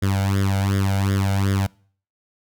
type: tone with flanger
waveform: sawtooth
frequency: 97.8 Hz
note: G2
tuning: 4 cents flat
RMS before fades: -20 dBFS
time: 0.02-1.67 s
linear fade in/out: 10 ms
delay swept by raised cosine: 0.58 to 1.39 ms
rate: 2.7 Hz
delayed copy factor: +0.85
effects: noise-tail reverb RT60 0.5 s tail -25 dB re dry